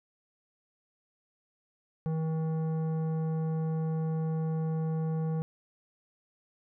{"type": "tone with tanh clipping", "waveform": "triangle", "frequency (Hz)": 159.7, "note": "D#3", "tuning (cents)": 45, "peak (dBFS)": -30, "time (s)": [2.06, 5.42], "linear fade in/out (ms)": 0, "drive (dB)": 16, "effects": []}